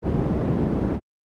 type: low-pass noise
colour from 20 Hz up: white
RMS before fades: -22 dBFS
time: 0.02-1 s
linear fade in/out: 50 ms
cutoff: 290 Hz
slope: 12 dB/octave
effects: high-pass 60 Hz 12 dB/octave + Opus 32 kbps